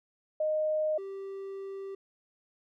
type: tone pair in turn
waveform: sine / triangle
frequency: 618 / 390.4 Hz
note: D#5 / G4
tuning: -12 / -7 cents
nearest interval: minor sixth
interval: 795 cents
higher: first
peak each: -26 / -35 dBFS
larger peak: first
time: 0.4-0.98 / 0.98-1.95 s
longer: second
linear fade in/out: 5 ms
effects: none